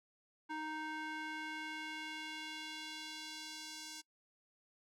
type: tone with band-pass filter sweep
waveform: square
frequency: 311.1 Hz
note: D#4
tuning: in tune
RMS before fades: -45 dBFS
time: 0.49-4.02 s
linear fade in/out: 20 ms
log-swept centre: 1200 to 5900 Hz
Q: 1.3
effects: noise-tail reverb RT60 0.1 s tail -23 dB re dry